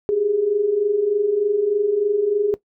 sine tone pair together, 392 / 415.3 Hz, G4 / G#4, 0 / 0 cents, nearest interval minor second, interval 100 cents, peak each -24 / -17 dBFS, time 0.09-2.54 s, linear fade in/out 0 ms, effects noise-tail reverb RT60 0.1 s tail -17 dB re dry

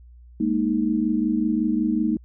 sine chord, Ab suspended second, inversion none, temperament equal, 207.7 / 233.1 / 311.1 Hz, Ab3 / Bb3 / Eb4, 0 / 0 / 0 cents, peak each -25 / -23 / -23 dBFS, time 0.4-2.17 s, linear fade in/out 5 ms, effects added 60 Hz sine -44 dBFS peak until 2.24 s

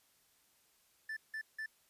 triangle tone bursts, 1760 Hz, A6, in tune, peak -37 dBFS, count 3, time 1.09-1.661 s, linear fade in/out 5 ms, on 77 ms, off 170 ms, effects white hiss -71 dBFS RMS until 1.89 s + resampled to 32000 Hz

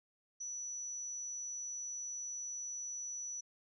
sine tone, 5920 Hz, F#8, in tune, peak -40 dBFS, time 0.4-3.41 s, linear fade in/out 10 ms, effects none

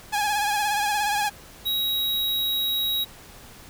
sawtooth tone with vibrato, 830.6 Hz, G#5, in tune, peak -18 dBFS, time 0.12-1.3 s, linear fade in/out 20 ms, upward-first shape triangle, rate 17 Hz, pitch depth 58 cents each way
square tone, 3825 Hz, A#7, 44 cents sharp, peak -23 dBFS, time 1.65-3.05 s, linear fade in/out 20 ms
effects pink hiss -46 dBFS RMS until 3.69 s

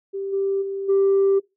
sine tone with level steps, 392 Hz, G4, in tune, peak -25 / -19 / -25 / -13 dBFS, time 0.13-1.4 s, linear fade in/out 20 ms, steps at 0.32 / 0.61 / 0.88 s, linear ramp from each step 20 ms, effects noise-tail reverb RT60 0.2 s tail -22 dB re dry + tanh soft clip ceiling -12 dBFS

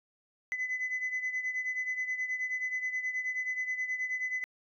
sine beating tone pair, 2013 / 2022.4 Hz, B6 / B6, +33 / +41 cents, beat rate 9.4 Hz, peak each -31 / -36 dBFS, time 0.52-4.44 s, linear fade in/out 0 ms, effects tanh soft clip ceiling -27 dBFS

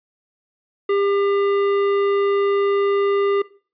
sine tone with hard clipping, 400 Hz, G4, 35 cents sharp, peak -18 dBFS, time 0.89-3.42 s, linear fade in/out 5 ms, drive 12 dB, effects noise-tail reverb RT60 0.4 s tail -19 dB re dry + resampled to 11025 Hz

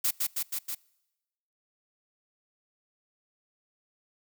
blue noise with echo, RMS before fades -26 dBFS, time 0.04-0.11 s, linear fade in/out 10 ms, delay 160 ms, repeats 4, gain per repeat -2 dB, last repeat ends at 0.75 s, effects noise-tail reverb RT60 1.0 s tail -25 dB re dry

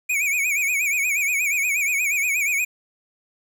square tone with vibrato, 2349 Hz, D7, in tune, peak -20 dBFS, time 0.09-2.65 s, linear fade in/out 10 ms, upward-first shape sine, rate 8.4 Hz, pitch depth 120 cents each way, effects 9-bit

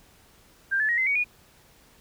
sine tone with pitch steps, 1588 / 1731.7 / 1888.5 / 2059 / 2246 / 2449 Hz, G6 / A6 / A#6 / C7 / C#7 / D#7, +22 / -28 / +22 / -28 / +22 / -28 cents, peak -21 dBFS, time 0.71-1.244 s, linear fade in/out 20 ms, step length 89 ms, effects pink hiss -57 dBFS RMS until 2 s

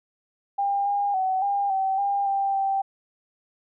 sine tone with pitch steps, 800 / 809 / 755 / 803 / 769 / 801 / 788 / 781 Hz, G5 / G#5 / F#5 / G5 / G5 / G5 / G5 / G5, +35 / -46 / +35 / +41 / -33 / +37 / +9 / -7 cents, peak -21 dBFS, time 0.58-2.82 s, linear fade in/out 10 ms, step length 280 ms, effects none

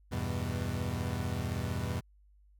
30% pulse chord, E minor, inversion none, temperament equal, 82.41 / 98 / 123.47 Hz, E2 / G2 / B2, 0 / 0 / 0 cents, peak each -34 dBFS, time 0.11-2.01 s, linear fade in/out 20 ms, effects added 50 Hz sine -59 dBFS peak until 2.59 s

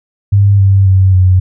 sine tone with pitch steps, 100.3 / 97.56 / 94.89 / 92.29 Hz, G2 / G2 / F#2 / F#2, +40 / -8 / +44 / -4 cents, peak -4 dBFS, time 0.32-1.4 s, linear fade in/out 10 ms, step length 270 ms, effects none

